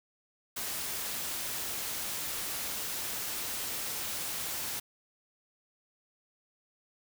white noise, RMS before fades -36 dBFS, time 0.56-4.8 s, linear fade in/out 10 ms, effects none

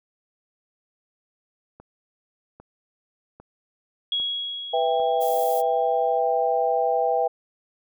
click train, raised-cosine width 1 ms, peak -30 dBFS, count 5, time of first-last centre 1.8-5 s, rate 1.25 Hz
sine tone with exponential decay, 3322 Hz, G#7, in tune, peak -21 dBFS, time 4.12-6.19 s, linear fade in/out 2 ms, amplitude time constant 450 ms
sine chord, E minor, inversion second, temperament just, 494.4 / 659.3 / 791.1 Hz, B4 / E5 / G5, +2 / 0 / +16 cents, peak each -24 / -24 / -23 dBFS, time 4.73-7.28 s, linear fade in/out 10 ms
violet noise, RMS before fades -35 dBFS, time 5.2-5.62 s, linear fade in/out 20 ms
effects none

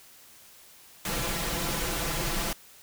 pink noise with comb filter, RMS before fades -30 dBFS, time 1.05-2.53 s, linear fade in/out 2 ms, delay 5.9 ms, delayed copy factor +0.75, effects white hiss -53 dBFS RMS until 2.82 s

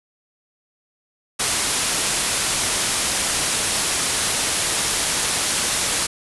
white low-pass noise, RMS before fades -22 dBFS, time 1.39-6.07 s, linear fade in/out 10 ms, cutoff 11000 Hz, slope 96 dB/octave, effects none

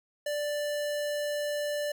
square tone, 588 Hz, D5, 2 cents sharp, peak -30 dBFS, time 0.26-1.92 s, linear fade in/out 5 ms, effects none

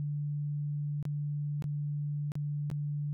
sine tone with dropouts, 146.5 Hz, D3, 4 cents flat, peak -31 dBFS, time 0-3.13 s, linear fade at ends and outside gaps 0 ms, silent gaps 1.027-1.053 / 1.623-1.641 / 2.319-2.354 / 2.701-2.714 s, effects none

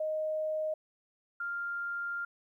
sine tone pair in turn, 622.3 / 1397 Hz, D#5 / F6, 0 / 0 cents, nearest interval octave + major second, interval 1400 cents, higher second, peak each -30 / -33 dBFS, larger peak first, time 0-0.74 / 1.4-2.25 s, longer second, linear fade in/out 5 ms, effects 12-bit

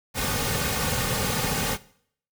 pink noise with comb filter, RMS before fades -26 dBFS, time 0.14-1.78 s, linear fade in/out 50 ms, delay 3 ms, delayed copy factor -0.7, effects noise-tail reverb RT60 0.6 s tail -19 dB re dry

